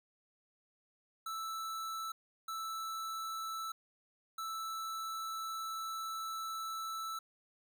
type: tone bursts at uneven times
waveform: square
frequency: 1318.5 Hz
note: E6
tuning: in tune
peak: -39 dBFS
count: 3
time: 1.26-2.12 / 2.48-3.72 / 4.38-7.19 s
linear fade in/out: 5 ms
effects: none

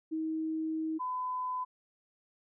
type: tone pair in turn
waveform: sine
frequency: 317.6 / 1008.3 Hz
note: D#4 / B5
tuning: +36 / +36 cents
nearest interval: octave + minor sixth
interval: 2000 cents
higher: second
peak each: -31 / -32 dBFS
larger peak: first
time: 0.11-0.99 / 0.99-1.65 s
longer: first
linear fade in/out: 20 ms
effects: none

